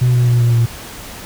sine tone with pitch steps, 124.4 / 122.55 / 120.72 / 118.92 / 117.15 Hz, B2 / B2 / B2 / A#2 / A#2, +13 / -13 / -39 / +35 / +9 cents, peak -7 dBFS, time 0.01-0.66 s, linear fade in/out 10 ms, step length 130 ms, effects tanh soft clip ceiling -8 dBFS + pink hiss -32 dBFS RMS until 1.25 s

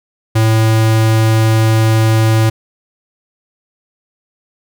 square tone, 111 Hz, A2, 16 cents sharp, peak -9 dBFS, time 0.35-2.5 s, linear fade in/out 10 ms, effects none

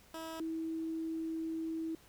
15% pulse / sine tone pair in turn, 323.7 / 323.7 Hz, E4 / E4, -31 / -31 cents, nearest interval unison, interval 0 cents, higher neither, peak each -35 / -35 dBFS, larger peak neither, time 0.14-0.4 / 0.4-1.95 s, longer second, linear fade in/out 2 ms, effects pink hiss -62 dBFS RMS until 2.08 s

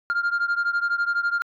sine beating tone pair, 1396.9 / 1408.9 Hz, F6 / F6, 0 / +15 cents, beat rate 12 Hz, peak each -21 / -23 dBFS, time 0.1-1.42 s, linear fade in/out 0 ms, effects tanh soft clip ceiling -18 dBFS

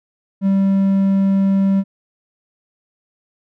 triangle tone, 194.8 Hz, G3, 11 cents flat, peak -10 dBFS, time 0.41-1.84 s, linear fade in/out 50 ms, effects none

